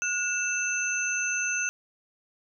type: tone cluster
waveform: sine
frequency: 1448 / 2648 / 6220 Hz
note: F#6 / E7 / G8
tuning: -38 / +7 / -14 cents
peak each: -30 dBFS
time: 0.02-1.69 s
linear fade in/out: 0 ms
effects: none